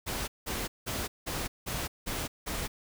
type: noise bursts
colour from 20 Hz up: pink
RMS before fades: -34 dBFS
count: 7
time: 0.06-2.68 s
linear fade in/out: 20 ms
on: 220 ms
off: 180 ms
effects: none